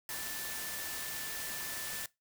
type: tone in noise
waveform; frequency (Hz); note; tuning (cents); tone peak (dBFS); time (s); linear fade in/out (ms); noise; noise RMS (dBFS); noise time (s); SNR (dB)
sine; 1760; A6; 0; -46; 0.09-2.06; 2; white; -40; 0.09-2.06; -9
effects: noise-tail reverb RT60 0.2 s tail -21 dB re dry